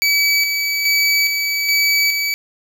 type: tone with tremolo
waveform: 25% pulse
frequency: 2287 Hz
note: D7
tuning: 47 cents flat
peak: -9 dBFS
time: 0.02-2.34 s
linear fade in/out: 0 ms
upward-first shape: square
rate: 1.2 Hz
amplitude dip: 40%
effects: 7-bit